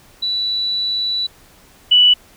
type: tone pair in turn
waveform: sine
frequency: 3951 / 2960 Hz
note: B7 / F#7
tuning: 0 / 0 cents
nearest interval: perfect fourth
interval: 500 cents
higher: first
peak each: -17 / -7 dBFS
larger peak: second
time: 0.22-1.27 / 1.91-2.14 s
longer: first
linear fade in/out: 10 ms
effects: pink hiss -48 dBFS RMS until 2.36 s